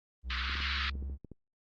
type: tone with pitch glide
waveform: triangle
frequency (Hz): 62.2 to 68.22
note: B1 to C#2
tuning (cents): +13 to -27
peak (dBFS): -33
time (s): 0.23-1.18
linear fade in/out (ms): 50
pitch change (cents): +160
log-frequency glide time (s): 0.41-0.53
type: band-pass noise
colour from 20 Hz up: pink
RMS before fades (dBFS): -35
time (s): 0.3-0.9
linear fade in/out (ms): 5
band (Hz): 1200 to 4500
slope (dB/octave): 48
type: clicks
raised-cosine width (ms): 3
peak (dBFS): -33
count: 8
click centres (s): 0.497 / 0.554 / 0.603 / 0.954 / 1.026 / 1.098 / 1.247 / 1.317
effects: Opus 24 kbps